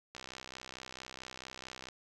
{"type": "click train", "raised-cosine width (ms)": 0.2, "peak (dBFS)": -27, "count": 113, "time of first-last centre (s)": [0.15, 1.886], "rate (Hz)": 64.5, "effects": []}